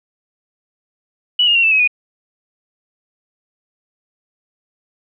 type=tone with pitch steps; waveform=sine; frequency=2946 / 2842 / 2742 / 2646 / 2553 / 2463 Hz; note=F#7 / F7 / F7 / E7 / D#7 / D#7; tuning=-8 / +30 / -32 / +6 / +44 / -18 cents; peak=-10 dBFS; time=1.39-1.876 s; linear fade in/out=5 ms; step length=81 ms; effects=none